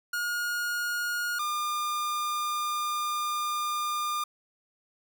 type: tone pair in turn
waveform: 45% pulse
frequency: 1433 / 1205 Hz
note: F6 / D6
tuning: +44 / +44 cents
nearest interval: minor third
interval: 300 cents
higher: first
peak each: -28 dBFS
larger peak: neither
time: 0.13-1.39 / 1.39-4.24 s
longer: second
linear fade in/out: 5 ms
effects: none